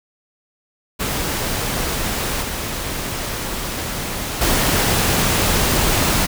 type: noise with level steps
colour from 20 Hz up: pink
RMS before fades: -22 / -25 / -17 dBFS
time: 0.99-6.27 s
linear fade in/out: 20 ms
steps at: 2.42 / 4.41 s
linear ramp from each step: 5 ms
effects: none